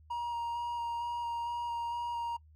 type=tone with vibrato; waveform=triangle; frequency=945 Hz; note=A#5; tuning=23 cents sharp; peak=-31 dBFS; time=0.1-2.37 s; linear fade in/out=10 ms; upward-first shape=square; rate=2.2 Hz; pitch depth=10 cents each way; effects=noise-tail reverb RT60 0.1 s tail -24 dB re dry + added 77 Hz sine -56 dBFS peak until 2.55 s